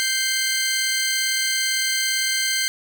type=tone pair together; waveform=15% pulse; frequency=1560.3 / 2093 Hz; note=G6 / C7; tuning=-9 / 0 cents; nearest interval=perfect fourth; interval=509 cents; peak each=-17 / -16 dBFS; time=0-2.68 s; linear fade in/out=0 ms; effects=none